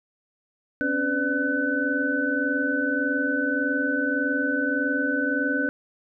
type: tone cluster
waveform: sine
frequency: 262.1 / 283.8 / 502 / 589 / 1505 Hz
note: C4 / C#4 / B4 / D5 / F#6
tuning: +3 / +41 / +28 / +5 / +29 cents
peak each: -31 / -26 / -31 / -34 / -25 dBFS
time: 0.81-5.69 s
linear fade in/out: 0 ms
effects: none